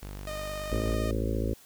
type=tone; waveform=sawtooth; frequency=49.43 Hz; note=G1; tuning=15 cents sharp; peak=-34 dBFS; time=0.02-0.96 s; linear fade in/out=10 ms
type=tone with vibrato; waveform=sawtooth; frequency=615 Hz; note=D#5; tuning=20 cents flat; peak=-31 dBFS; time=0.27-1.11 s; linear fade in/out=2 ms; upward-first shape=triangle; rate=18 Hz; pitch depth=25 cents each way
type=harmonic tone; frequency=54.8 Hz; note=A1; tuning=6 cents flat; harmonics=1 / 2 / 4 / 5 / 6 / 7 / 8 / 9 / 10; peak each=-30 / -33 / -36 / -37 / -38 / -38 / -39 / -40 / -40 dBFS; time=0.71-1.54 s; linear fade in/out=10 ms
effects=white hiss -55 dBFS RMS until 1.65 s